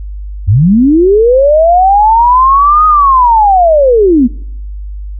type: linear two-way sweep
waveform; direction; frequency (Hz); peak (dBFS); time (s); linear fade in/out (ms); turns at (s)
sine; up then down; 80.8 to 1256 to 225.7; -3; 0.47-4.28; 20; 2.86
effects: noise-tail reverb RT60 0.8 s tail -26 dB re dry + added 50 Hz sine -19 dBFS peak until 5.19 s